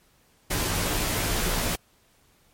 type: noise with comb filter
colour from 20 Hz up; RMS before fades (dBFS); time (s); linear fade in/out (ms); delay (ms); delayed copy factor
pink; -26; 0.5-1.76; 10; 15; -0.75
effects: pink hiss -62 dBFS RMS until 2.53 s + MP3 64 kbps